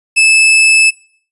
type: tone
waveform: 40% pulse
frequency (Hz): 2618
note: E7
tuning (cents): -13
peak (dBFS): -4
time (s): 0.16-0.91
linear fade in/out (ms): 20
effects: noise-tail reverb RT60 0.5 s tail -21 dB re dry + resampled to 32000 Hz